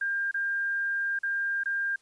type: tone with dropouts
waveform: sine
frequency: 1600 Hz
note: G6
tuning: 35 cents sharp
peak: -26 dBFS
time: 0.01-1.96 s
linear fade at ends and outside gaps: 5 ms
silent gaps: 0.313-0.342 / 1.19-1.232 / 1.636-1.657 s
effects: white hiss -65 dBFS RMS until 2.01 s + resampled to 22050 Hz